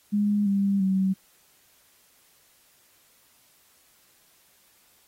sine tone with pitch steps, 206.2 / 198.26 / 190.62 Hz, G#3 / G3 / G3, -12 / +20 / -48 cents, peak -20 dBFS, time 0.12-1.14 s, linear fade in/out 20 ms, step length 340 ms, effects white hiss -61 dBFS RMS until 5.07 s + AAC 48 kbps

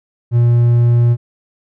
triangle tone, 119.2 Hz, A#2, 39 cents sharp, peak -6 dBFS, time 0.31-1.17 s, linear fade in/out 50 ms, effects none

